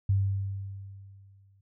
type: tone with exponential decay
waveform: sine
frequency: 98 Hz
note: G2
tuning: in tune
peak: -20 dBFS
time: 0.09-1.61 s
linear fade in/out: 5 ms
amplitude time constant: 330 ms
effects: none